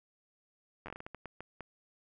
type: slowing click train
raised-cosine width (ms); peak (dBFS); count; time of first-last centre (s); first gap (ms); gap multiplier
0.5; -28; 12; 0.86-1.607; 10; 1.35
effects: none